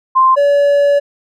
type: tone pair in turn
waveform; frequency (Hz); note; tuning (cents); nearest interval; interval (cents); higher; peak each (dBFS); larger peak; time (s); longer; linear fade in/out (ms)
sine / triangle; 1046.5 / 570.9; C6 / D5; 0 / -49; minor seventh; 1049; first; -6; neither; 0.15-0.36 / 0.36-1; second; 20
effects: none